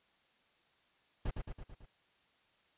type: noise with echo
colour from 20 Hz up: brown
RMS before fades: -34 dBFS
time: 1.25-1.31 s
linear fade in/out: 10 ms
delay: 110 ms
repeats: 5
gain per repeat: -4 dB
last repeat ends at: 1.86 s
effects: white hiss -71 dBFS RMS until 2.77 s + resampled to 8000 Hz